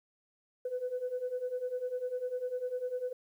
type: beating tone pair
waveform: sine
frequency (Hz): 493.9 / 503.9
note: B4 / B4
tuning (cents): 0 / +35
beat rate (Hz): 10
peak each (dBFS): -37 / -34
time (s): 0.65-3.13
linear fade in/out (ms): 5
effects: tanh soft clip ceiling -27 dBFS + 11-bit